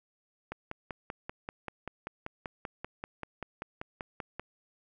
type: click train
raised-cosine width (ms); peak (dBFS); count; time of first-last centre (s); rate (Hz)
0.5; -22; 21; 0.52-4.396; 5.16
effects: none